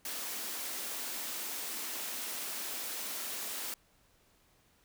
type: high-pass noise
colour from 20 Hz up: white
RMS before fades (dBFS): -39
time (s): 0.05-3.74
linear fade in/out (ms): 2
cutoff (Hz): 200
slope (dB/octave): 96
effects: pink hiss -68 dBFS RMS until 4.84 s